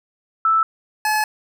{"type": "tone pair in turn", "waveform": ["sine", "25% pulse"], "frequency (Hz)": [1318.5, 856.3], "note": ["E6", "A5"], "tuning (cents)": [0, -47], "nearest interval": "perfect fifth", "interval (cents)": 747, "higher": "first", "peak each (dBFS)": [-13, -13], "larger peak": "neither", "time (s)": [[0.45, 0.63], [1.05, 1.24]], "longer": "second", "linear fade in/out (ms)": 2, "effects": []}